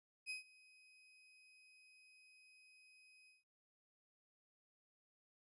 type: tone with ADSR envelope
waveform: 35% pulse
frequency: 2518 Hz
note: D#7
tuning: 20 cents sharp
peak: -40 dBFS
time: 0.26-3.44 s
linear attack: 41 ms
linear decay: 130 ms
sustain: -23 dB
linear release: 160 ms
effects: resampled to 24000 Hz